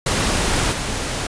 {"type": "noise with level steps", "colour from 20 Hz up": "pink", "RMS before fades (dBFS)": [-19, -24], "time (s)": [0.06, 1.27], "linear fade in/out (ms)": 5, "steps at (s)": 0.71, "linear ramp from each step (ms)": 20, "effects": ["resampled to 22050 Hz"]}